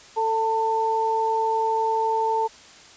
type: tone pair together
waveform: sine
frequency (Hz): 443.9 / 894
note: A4 / A5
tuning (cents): +15 / +27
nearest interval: octave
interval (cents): 1212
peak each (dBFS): -25 / -21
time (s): 0.16-2.48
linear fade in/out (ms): 20
effects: white hiss -47 dBFS RMS until 2.96 s + resampled to 16000 Hz